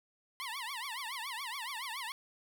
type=tone with vibrato; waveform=15% pulse; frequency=1001 Hz; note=B5; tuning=23 cents sharp; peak=-32 dBFS; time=0.4-2.12 s; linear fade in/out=0 ms; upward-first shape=triangle; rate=7.1 Hz; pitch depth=270 cents each way; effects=none